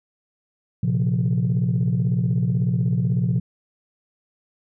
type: chord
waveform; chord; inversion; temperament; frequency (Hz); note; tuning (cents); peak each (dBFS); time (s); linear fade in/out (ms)
sine; Bb suspended second; none; equal with one note detuned; 116.54 / 132.72 / 174.61; Bb2 / C3 / F3; 0 / +25 / 0; -21; 0.83-3.4; 5
effects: tanh soft clip ceiling -13 dBFS